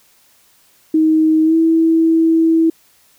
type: tone with pitch glide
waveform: sine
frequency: 315.1 to 325.8 Hz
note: D#4 to E4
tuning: +22 to -20 cents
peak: -9 dBFS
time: 0.94-2.7 s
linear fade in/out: 5 ms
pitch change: +58 cents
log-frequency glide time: 1.44-1.55 s
effects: white hiss -53 dBFS RMS until 3.18 s